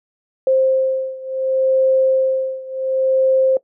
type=beating tone pair; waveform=sine; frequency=526 / 526.69 Hz; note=C5 / C5; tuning=+9 / +11 cents; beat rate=0.69 Hz; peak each=-16 / -18 dBFS; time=0.47-3.57 s; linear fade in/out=2 ms; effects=noise-tail reverb RT60 0.1 s tail -19 dB re dry